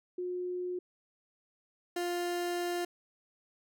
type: tone pair in turn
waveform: sine / 30% pulse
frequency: 360 / 350.6 Hz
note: F#4 / F4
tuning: -47 / +7 cents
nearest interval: unison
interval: 46 cents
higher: first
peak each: -33 / -29 dBFS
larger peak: second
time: 0.18-0.79 / 1.96-2.85 s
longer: second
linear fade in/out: 5 ms
effects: none